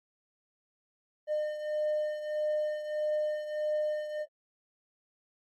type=beating tone pair; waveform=triangle; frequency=606 / 607.6 Hz; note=D#5 / D#5; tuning=-46 / -41 cents; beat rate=1.6 Hz; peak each=-28 / -34 dBFS; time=1.27-4.26 s; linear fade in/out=50 ms; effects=tanh soft clip ceiling -20 dBFS + AAC 48 kbps